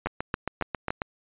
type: two click trains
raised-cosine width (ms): 0.5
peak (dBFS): -13 / -12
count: 8 / 4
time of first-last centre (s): 0.07-1.019 / 0.06-0.905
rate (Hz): 7.38 / 3.55
effects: resampled to 8000 Hz

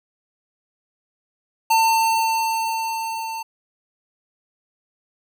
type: tone with level ramp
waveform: square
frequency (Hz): 899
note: A5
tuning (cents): +37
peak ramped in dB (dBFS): -14 to -28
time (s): 1.7-3.43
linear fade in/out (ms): 10
effects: none

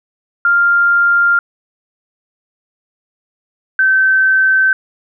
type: tone pair in turn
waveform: sine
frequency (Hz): 1396.9 / 1541.7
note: F6 / G6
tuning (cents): 0 / -29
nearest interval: major second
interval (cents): 171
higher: second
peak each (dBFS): -8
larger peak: neither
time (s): 0.45-1.39 / 3.79-4.73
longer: neither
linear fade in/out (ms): 2
effects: none

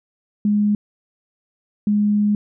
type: tone pair in turn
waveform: sine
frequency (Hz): 207.7 / 207.7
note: G#3 / G#3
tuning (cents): 0 / 0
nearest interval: unison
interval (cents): 0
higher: neither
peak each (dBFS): -14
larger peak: neither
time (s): 0.45-0.75 / 1.87-2.35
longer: second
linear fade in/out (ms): 2
effects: none

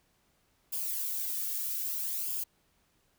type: noise with flanger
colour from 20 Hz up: violet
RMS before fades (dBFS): -34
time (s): 0.72-2.44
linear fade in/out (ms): 10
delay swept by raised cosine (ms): 0.5 to 2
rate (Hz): 0.62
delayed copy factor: -0.55
effects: pink hiss -71 dBFS RMS until 3.18 s

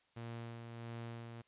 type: tone with tremolo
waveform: sawtooth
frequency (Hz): 116.54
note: A#2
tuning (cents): 0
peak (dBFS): -39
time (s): 0.16-1.42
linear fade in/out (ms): 10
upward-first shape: sine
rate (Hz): 1.5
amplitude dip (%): 40
effects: white hiss -74 dBFS RMS until 1.47 s + resampled to 8000 Hz

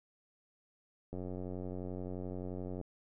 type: click train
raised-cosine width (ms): 2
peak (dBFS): -29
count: 155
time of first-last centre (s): 1.13-2.813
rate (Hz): 91.5
effects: none

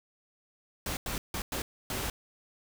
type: noise bursts at uneven times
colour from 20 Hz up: pink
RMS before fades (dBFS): -34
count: 5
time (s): 0.86-0.97 / 1.06-1.18 / 1.34-1.42 / 1.52-1.62 / 1.9-2.1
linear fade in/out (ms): 2
effects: none

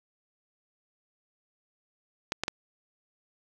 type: clicks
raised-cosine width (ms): 0.2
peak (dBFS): -11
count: 3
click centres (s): 2.321 / 2.436 / 2.481
effects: none

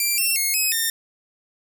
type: tone with pitch steps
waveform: 5% pulse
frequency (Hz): 2361 / 2703 / 2160 / 2549 / 1818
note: D7 / E7 / C#7 / D#7 / A#6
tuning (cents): +9 / +43 / -45 / +41 / -44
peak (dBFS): -10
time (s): 0-0.9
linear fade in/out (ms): 2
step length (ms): 180
effects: 8-bit

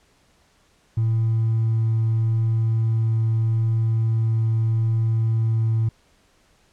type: tone with hard clipping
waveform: triangle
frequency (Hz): 112.4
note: A2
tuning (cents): +37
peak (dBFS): -17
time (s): 0.97-5.89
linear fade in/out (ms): 5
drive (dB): 2
effects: pink hiss -60 dBFS RMS until 6.72 s + low-pass 9000 Hz 12 dB/octave

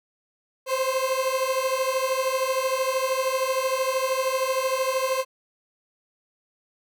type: beating tone pair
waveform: 30% pulse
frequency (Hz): 518 / 531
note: C5 / C5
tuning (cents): -17 / +25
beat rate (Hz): 13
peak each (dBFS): -23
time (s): 0.66-5.25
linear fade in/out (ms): 50
effects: none

